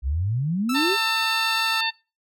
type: exponential sweep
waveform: sine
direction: up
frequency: 60.6 to 424.7 Hz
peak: -21 dBFS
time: 0.02-0.97 s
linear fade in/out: 50 ms
type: tone with vibrato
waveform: sawtooth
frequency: 1318.5 Hz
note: E6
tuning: in tune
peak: -23 dBFS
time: 0.69-1.81 s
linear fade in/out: 5 ms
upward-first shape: triangle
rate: 1.4 Hz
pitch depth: 10 cents each way
type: harmonic tone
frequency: 898 Hz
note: A5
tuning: 35 cents sharp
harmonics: 1 / 2 / 3 / 4 / 5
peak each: -28 / -28 / -28 / -28 / -28 dBFS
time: 0.74-1.91 s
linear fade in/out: 20 ms
effects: noise-tail reverb RT60 0.3 s tail -23 dB re dry